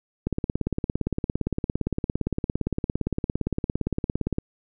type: click train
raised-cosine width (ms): 3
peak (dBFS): -11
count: 73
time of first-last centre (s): 0.27-4.384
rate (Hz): 17.5
effects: none

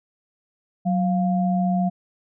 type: tone pair together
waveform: sine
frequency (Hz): 185.41 / 700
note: F#3 / F5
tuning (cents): +4 / +4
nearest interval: octave + major seventh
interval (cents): 2300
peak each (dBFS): -19 / -25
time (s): 0.85-1.9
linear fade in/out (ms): 20
effects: none

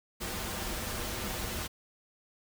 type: noise with comb filter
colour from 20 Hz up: pink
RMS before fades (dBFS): -36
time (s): 0.2-1.68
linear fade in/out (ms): 20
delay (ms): 7.1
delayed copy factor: -0.55
effects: none

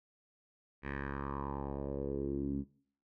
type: tone with low-pass filter sweep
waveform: 10% pulse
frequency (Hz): 69.5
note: C#2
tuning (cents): +5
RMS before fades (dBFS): -38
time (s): 0.82-2.65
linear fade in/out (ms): 50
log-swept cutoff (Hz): 2100 to 240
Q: 3.7
effects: noise-tail reverb RT60 0.5 s tail -18 dB re dry

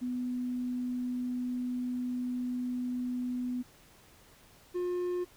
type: tone pair in turn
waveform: sine / triangle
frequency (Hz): 248.6 / 357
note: B3 / F4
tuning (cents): +12 / +38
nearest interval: tritone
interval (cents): 626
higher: second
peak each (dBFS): -31 / -28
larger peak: second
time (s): 0.01-3.63 / 4.74-5.25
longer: first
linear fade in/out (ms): 20
effects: pink hiss -59 dBFS RMS until 5.36 s

